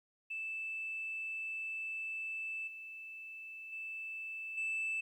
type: tone with level steps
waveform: sine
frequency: 2637 Hz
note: E7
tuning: in tune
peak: -37 / -45 / -40 / -32 dBFS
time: 0.3-5.01 s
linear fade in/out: 10 ms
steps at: 2.67 / 3.72 / 4.57 s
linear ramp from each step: 10 ms
effects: tanh soft clip ceiling -32 dBFS + 12-bit